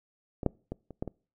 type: clicks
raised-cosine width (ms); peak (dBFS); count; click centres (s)
2; -22 / -11 / -21 / -30 / -18 / -23; 6; 0.432 / 0.463 / 0.72 / 0.907 / 1.025 / 1.077
effects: noise-tail reverb RT60 0.4 s tail -25 dB re dry